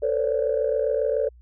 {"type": "tone cluster", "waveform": "sine", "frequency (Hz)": [447.7, 507, 534, 574], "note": ["A4", "B4", "C5", "D5"], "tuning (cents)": [30, 45, 35, -40], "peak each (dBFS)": [-24, -28, -28, -24], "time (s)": [0.02, 1.29], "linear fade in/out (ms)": 10, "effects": ["tanh soft clip ceiling -12 dBFS", "added 60 Hz sine -47 dBFS peak until 1.41 s"]}